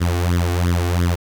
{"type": "tone with flanger", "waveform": "sawtooth", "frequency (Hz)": 87.31, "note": "F2", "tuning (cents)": 0, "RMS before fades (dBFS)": -18, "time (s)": [0, 1.16], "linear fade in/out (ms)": 20, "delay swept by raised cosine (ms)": [0.57, 2.77], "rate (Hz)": 2.9, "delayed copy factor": 0.85, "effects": ["8-bit"]}